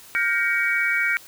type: chord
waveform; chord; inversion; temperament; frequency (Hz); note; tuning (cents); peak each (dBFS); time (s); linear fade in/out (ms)
sine; G half-diminished seventh; third; just; 1411.2 / 1568 / 1881.6 / 2258; F6 / G6 / Bb6 / Db7; +18 / 0 / +16 / +31; -26 / -26 / -26 / -22; 0.15-1.17; 0
effects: white hiss -46 dBFS RMS until 1.27 s